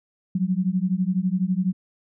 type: beating tone pair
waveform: sine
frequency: 179 / 191 Hz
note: F3 / G3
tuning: +43 / -45 cents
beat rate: 12 Hz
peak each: -23 dBFS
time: 0.35-1.73 s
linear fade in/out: 5 ms
effects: none